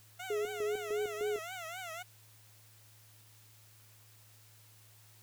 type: tone with vibrato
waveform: 15% pulse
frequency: 698.5 Hz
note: F5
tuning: in tune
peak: -35 dBFS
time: 0.19-2.03 s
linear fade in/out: 10 ms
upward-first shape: triangle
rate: 3.9 Hz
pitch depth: 180 cents each way
type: tone with tremolo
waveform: sine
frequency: 419.1 Hz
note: G#4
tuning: 16 cents sharp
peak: -31 dBFS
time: 0.3-1.39 s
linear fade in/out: 5 ms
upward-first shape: square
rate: 3.3 Hz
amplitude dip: 65%
effects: added 108 Hz sine -61 dBFS peak until 5.22 s + white hiss -62 dBFS RMS until 5.22 s